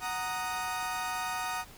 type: chord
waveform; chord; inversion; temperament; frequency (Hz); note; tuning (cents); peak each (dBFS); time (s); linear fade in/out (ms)
30% pulse; D# minor; first; equal; 740 / 932.3 / 1244.5; F#5 / A#5 / D#6; 0 / 0 / 0; -34; 0-1.65; 50
effects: pink hiss -52 dBFS RMS until 1.77 s